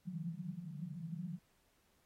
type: band-pass noise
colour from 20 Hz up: pink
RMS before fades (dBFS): -44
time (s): 0.05-1.39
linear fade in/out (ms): 20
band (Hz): 150 to 190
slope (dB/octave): 96
effects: pink hiss -75 dBFS RMS until 2.05 s + AAC 48 kbps